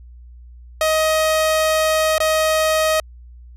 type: tone with dropouts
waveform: sawtooth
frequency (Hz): 629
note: D#5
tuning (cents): +19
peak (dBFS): -11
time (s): 0.81-3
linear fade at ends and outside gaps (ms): 2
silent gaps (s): 2.182-2.202
effects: added 60 Hz sine -38 dBFS peak until 3.56 s + resampled to 32000 Hz